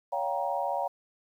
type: chord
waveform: sine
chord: G half-diminished seventh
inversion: second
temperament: just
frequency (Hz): 564.5 / 705.6 / 784 / 940.8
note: Db5 / F5 / G5 / Bb5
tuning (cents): +31 / +18 / 0 / +16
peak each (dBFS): -33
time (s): 0.12-0.88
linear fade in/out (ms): 10
effects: 10-bit